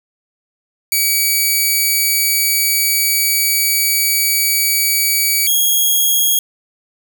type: tone pair in turn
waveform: 5% pulse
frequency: 2280 / 3287 Hz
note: C#7 / G#7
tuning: +48 / -19 cents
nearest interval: tritone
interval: 633 cents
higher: second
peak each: -3 dBFS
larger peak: neither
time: 0.92-5.47 / 5.47-6.39 s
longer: first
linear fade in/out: 2 ms
effects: none